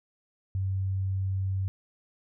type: tone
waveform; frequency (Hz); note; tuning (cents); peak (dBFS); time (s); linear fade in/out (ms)
sine; 95.7; G2; -41; -26; 0.55-1.68; 0
effects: none